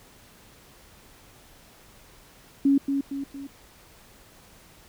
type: tone with echo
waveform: sine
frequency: 277.2 Hz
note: C#4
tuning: in tune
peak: -16 dBFS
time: 2.65-2.78 s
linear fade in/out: 5 ms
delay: 230 ms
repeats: 3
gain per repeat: -6 dB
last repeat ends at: 3.47 s
effects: pink hiss -53 dBFS RMS until 4.88 s